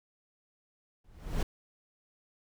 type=noise with exponential growth; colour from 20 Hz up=brown; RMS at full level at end=-24 dBFS; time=1.04-1.43 s; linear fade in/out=5 ms; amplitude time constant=84 ms; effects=none